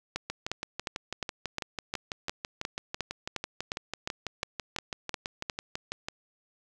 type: two click trains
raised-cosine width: 0.2 ms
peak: -16 / -14 dBFS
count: 36 / 16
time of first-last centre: 0.3-6.085 / 0.16-5.498 s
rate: 6.05 / 2.81 Hz
effects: none